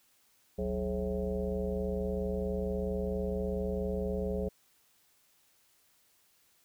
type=tone with frequency modulation; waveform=sine; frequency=304.7 Hz; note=D#4; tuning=36 cents flat; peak=-30 dBFS; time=0.58-4.49 s; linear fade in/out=10 ms; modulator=117 Hz; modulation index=2.3; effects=white hiss -68 dBFS RMS until 6.64 s